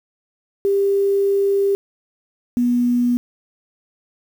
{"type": "tone pair in turn", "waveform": "sine", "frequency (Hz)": [397, 243.2], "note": ["G4", "B3"], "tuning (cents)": [22, -26], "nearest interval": "minor sixth", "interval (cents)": 848, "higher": "first", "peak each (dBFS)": -14, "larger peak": "neither", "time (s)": [[0.65, 1.75], [2.57, 3.17]], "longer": "first", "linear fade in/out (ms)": 0, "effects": ["7-bit"]}